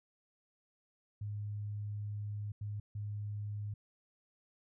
sine tone bursts at uneven times, 103.83 Hz, G#2, in tune, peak -37 dBFS, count 3, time 1.21-2.52 / 2.61-2.8 / 2.95-3.74 s, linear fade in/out 5 ms, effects none

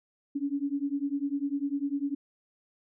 sine beating tone pair, 277.4 / 287.4 Hz, C#4 / D4, +1 / -37 cents, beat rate 10 Hz, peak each -31 dBFS, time 0.35-2.15 s, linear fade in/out 10 ms, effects none

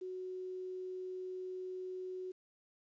sine tone with quantisation, 370 Hz, F#4, in tune, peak -40 dBFS, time 0.01-2.32 s, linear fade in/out 10 ms, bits 11, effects resampled to 16000 Hz

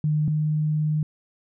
sine tone pair in turn, 151.9 / 152.96 Hz, D#3 / D#3, -41 / -29 cents, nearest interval unison, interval 12 cents, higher second, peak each -19 / -20 dBFS, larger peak first, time 0.04-0.28 / 0.28-1.03 s, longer second, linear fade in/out 2 ms, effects none

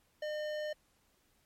sine tone with hard clipping, 606 Hz, D#5, 46 cents flat, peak -37 dBFS, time 0.22-0.73 s, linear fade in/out 5 ms, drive 14 dB, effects pink hiss -72 dBFS RMS until 1.45 s + MP3 64 kbps

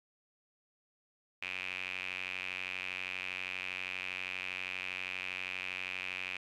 sawtooth tone with band-pass filter, 92.5 Hz, F#2, in tune, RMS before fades -40 dBFS, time 1.42-6.37 s, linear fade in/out 5 ms, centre 2500 Hz, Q 8.1, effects none

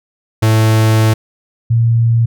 45% pulse / sine tone pair in turn, 110 / 115.83 Hz, A2 / A#2, 0 / -11 cents, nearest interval minor second, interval 89 cents, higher second, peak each -8 dBFS, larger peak neither, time 0.42-1.14 / 1.7-2.26 s, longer first, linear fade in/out 10 ms, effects none

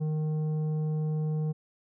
sine tone with tanh clipping, 154.5 Hz, D#3, 12 cents flat, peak -28 dBFS, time 0-1.53 s, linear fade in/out 20 ms, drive 8 dB, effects none

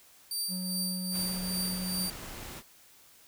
20% pulse tone with tremolo, 4653 Hz, D8, 17 cents flat, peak -24 dBFS, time 0.31-2.1 s, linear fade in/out 2 ms, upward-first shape triangle, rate 2.5 Hz, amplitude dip 65%
triangle tone, 183.7 Hz, F#3, 12 cents flat, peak -32 dBFS, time 0.48-2.1 s, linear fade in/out 50 ms
pink noise, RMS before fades -43 dBFS, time 1.11-2.63 s, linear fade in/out 50 ms
effects white hiss -58 dBFS RMS until 3.27 s

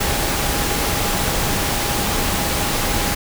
sine tone in noise, 817 Hz, G#5, 29 cents flat, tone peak -30 dBFS, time 0-3.15 s, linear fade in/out 10 ms, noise pink, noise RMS -20 dBFS, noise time 0-3.15 s, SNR -13 dB, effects none

